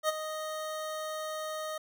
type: tone with ADSR envelope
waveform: 25% pulse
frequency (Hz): 622.3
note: D#5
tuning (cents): 0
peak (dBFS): -20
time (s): 0.03-1.78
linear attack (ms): 58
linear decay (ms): 22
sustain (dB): -11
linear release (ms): 6
effects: none